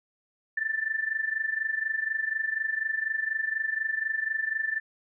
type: tone with amplitude modulation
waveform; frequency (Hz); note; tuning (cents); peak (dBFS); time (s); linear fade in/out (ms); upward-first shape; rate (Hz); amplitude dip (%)
sine; 1769; A6; +9; -23; 0.57-4.8; 5; sine; 24.1; 80
effects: none